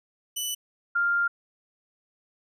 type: tone pair in turn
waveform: 15% pulse / sine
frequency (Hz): 2978 / 1398.1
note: F#7 / F6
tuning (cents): +11 / +1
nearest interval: octave + minor second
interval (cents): 1310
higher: first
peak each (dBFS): -21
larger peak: neither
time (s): 0.36-0.55 / 0.95-1.28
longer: second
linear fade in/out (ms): 10
effects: none